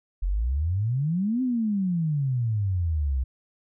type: exponential two-way sweep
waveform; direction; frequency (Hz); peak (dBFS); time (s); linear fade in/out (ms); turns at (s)
sine; up then down; 41.93 to 262.1 to 62.4; -22; 0.22-3.24; 10; 1.42
effects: none